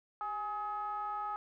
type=ring-modulated tone; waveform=triangle; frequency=218.8 Hz; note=A3; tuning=9 cents flat; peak=-30 dBFS; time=0.21-1.36 s; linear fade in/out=0 ms; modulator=1050 Hz; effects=none